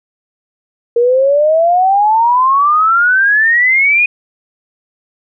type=exponential sweep; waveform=sine; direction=up; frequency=466.2 to 2489 Hz; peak=-7 dBFS; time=0.96-4.06 s; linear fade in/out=5 ms; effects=none